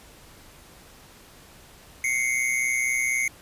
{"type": "tone pair together", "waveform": "square", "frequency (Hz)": [2093, 2217], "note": ["C7", "C#7"], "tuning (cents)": [0, 0], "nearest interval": "minor second", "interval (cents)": 100, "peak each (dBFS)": -26, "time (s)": [2.04, 3.28], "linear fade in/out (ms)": 2, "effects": ["pink hiss -50 dBFS RMS until 3.41 s", "resampled to 32000 Hz"]}